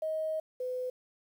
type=tone pair in turn; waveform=sine; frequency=630 / 504.8 Hz; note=D#5 / B4; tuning=+21 / +38 cents; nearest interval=major third; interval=383 cents; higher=first; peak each=-30 / -32 dBFS; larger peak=first; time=0.02-0.4 / 0.6-0.9 s; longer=first; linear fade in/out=5 ms; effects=10-bit